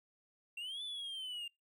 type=linear two-way sweep; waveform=triangle; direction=up then down; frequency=2700 to 3520 to 2783 Hz; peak=-39 dBFS; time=0.57-1.48 s; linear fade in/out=5 ms; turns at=0.83 s; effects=noise-tail reverb RT60 0.2 s tail -26 dB re dry